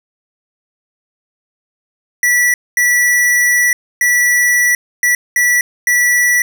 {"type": "tone bursts at uneven times", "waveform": "square", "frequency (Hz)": 1953, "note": "B6", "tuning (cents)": -20, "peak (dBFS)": -10, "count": 6, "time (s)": [[2.23, 2.54], [2.77, 3.73], [4.01, 4.75], [5.03, 5.15], [5.36, 5.61], [5.87, 6.42]], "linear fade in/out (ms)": 2, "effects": []}